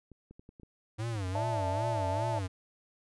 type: clicks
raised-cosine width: 3 ms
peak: -38 dBFS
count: 8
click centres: 0.117 / 0.31 / 0.395 / 0.491 / 0.598 / 0.633 / 1.156 / 1.278 s
type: tone with vibrato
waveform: square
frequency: 103.83 Hz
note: G#2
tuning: in tune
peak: -33 dBFS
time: 0.98-2.48 s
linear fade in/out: 20 ms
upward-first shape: sine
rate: 2.5 Hz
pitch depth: 220 cents each way
type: chord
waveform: sine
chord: D suspended second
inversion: none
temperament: equal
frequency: 587.3 / 659.3 / 880 Hz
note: D5 / E5 / A5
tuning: 0 / 0 / 0 cents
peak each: -37 / -36 / -34 dBFS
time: 1.35-2.39 s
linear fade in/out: 2 ms
effects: resampled to 24000 Hz